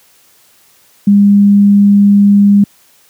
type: tone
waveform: sine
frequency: 202.1 Hz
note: G#3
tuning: 47 cents flat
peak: -3 dBFS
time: 1.07-2.64 s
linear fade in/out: 5 ms
effects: white hiss -48 dBFS RMS until 3.09 s + high-pass 80 Hz 12 dB/octave